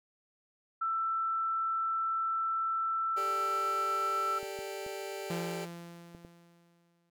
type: tone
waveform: sine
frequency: 1331 Hz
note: E6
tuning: 16 cents sharp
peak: -29 dBFS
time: 0.81-4.39 s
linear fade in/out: 10 ms
type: chord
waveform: sawtooth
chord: G suspended second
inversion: none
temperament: just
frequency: 392 / 441 / 588 Hz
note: G4 / A4 / D5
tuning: 0 / +4 / +2 cents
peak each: -36 / -40 / -39 dBFS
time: 3.16-5.66 s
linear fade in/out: 20 ms
type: clicks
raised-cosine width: 2 ms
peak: -35 dBFS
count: 5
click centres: 4.43 / 4.59 / 4.864 / 6.149 / 6.249 s
type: tone with exponential decay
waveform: sawtooth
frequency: 171.1 Hz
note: F3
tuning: 35 cents flat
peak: -29 dBFS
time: 5.3-7.1 s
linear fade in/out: 5 ms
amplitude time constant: 390 ms
effects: none